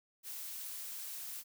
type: noise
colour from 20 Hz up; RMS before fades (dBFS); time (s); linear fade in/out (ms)
blue; -44; 0.23-1.44; 50
effects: none